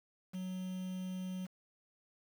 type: tone with quantisation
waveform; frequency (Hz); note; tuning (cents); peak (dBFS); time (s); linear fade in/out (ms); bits
triangle; 185; F#3; 0; -36; 0.33-1.47; 20; 9
effects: none